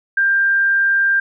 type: tone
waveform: sine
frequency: 1590 Hz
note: G6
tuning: 24 cents sharp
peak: -12 dBFS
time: 0.17-1.2 s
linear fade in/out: 5 ms
effects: none